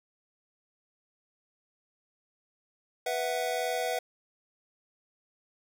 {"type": "chord", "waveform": "square", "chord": "B suspended fourth", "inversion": "none", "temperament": "just", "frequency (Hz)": [493.9, 658.5, 740.8], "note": ["B4", "E5", "F#5"], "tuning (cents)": [0, -2, 2], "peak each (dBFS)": -34, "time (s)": [3.06, 3.99], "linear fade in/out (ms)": 5, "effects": []}